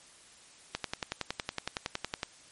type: click train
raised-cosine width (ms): 0.2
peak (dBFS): -14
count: 17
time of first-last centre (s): 0.75-2.231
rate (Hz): 10.8
effects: white hiss -56 dBFS RMS until 2.51 s + MP3 48 kbps